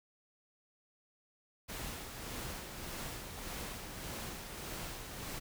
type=noise with tremolo; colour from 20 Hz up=pink; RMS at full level=-42 dBFS; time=1.68-5.4 s; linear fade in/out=20 ms; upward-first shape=sine; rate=1.7 Hz; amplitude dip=40%; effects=none